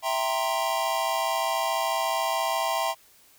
square chord, C dominant seventh, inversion first, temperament equal, 659.3 / 784 / 932.3 / 1046.5 Hz, E5 / G5 / Bb5 / C6, 0 / 0 / 0 / 0 cents, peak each -30 / -31 / -31 / -31 dBFS, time 0.02-2.95 s, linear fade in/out 50 ms, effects white hiss -57 dBFS RMS until 3.38 s

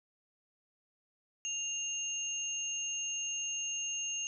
sine tone pair together, 2794 / 6441 Hz, F7 / G8, 0 / +46 cents, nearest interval octave + major second, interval 1446 cents, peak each -38 / -36 dBFS, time 1.45-4.27 s, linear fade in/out 0 ms, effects none

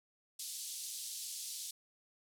white band-pass noise, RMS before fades -44 dBFS, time 0.39-1.71 s, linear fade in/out 5 ms, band 3600 to 11000 Hz, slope 24 dB/octave, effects none

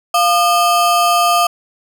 square ring-modulated tone, 956 Hz, A#5, 43 cents sharp, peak -8 dBFS, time 0.14-1.47 s, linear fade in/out 5 ms, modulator 258 Hz, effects none

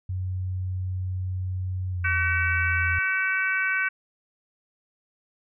sine tone with pitch glide, 92.5 to 84.82 Hz, F#2 to E2, 0 to +50 cents, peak -26 dBFS, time 0.09-2.99 s, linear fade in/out 5 ms, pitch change -150 cents, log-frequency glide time 1.91-2.13 s
harmonic tone, 379.6 Hz, F#4, 44 cents sharp, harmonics 3 / 4 / 5 / 6 / 7, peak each -35 / -24 / -33 / -28 / -34 dBFS, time 2.04-3.89 s, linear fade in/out 10 ms
effects none

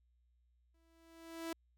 sawtooth tone with exponential growth, 329.6 Hz, E4, in tune, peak -34 dBFS, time 0.74-1.53 s, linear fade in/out 5 ms, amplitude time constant 170 ms, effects added 60 Hz sine -70 dBFS peak until 1.77 s

